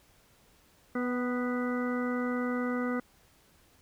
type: harmonic tone with a mistuned harmonic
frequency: 246.9 Hz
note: B3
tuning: in tune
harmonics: 1 / 2 / 3 / 4 / 5 / 6 / 8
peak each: -30 / -35 / -45 / -48 / -39 / -41 / -43 dBFS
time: 0.95-3 s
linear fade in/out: 5 ms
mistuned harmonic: 3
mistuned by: +26 cents
effects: pink hiss -63 dBFS RMS until 3.81 s